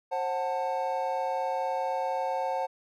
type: chord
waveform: triangle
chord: F# diminished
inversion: second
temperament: just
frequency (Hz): 532.8 / 740 / 888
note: C5 / F#5 / A5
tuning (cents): +31 / 0 / +16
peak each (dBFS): -30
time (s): 0.11-2.67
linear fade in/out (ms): 20
effects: none